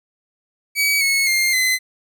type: tone with pitch steps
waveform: sawtooth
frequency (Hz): 2274 / 2193 / 2114 / 2039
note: C#7 / C#7 / C7 / C7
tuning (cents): +44 / -19 / +17 / -45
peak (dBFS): -12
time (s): 0.75-1.79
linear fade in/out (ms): 50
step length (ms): 260
effects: none